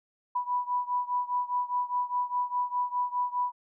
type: beating tone pair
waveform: sine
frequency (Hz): 984 / 988.9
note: B5 / B5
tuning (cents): -7 / +2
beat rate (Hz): 4.9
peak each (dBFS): -29 / -31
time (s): 0.35-3.52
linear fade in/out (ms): 10
effects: none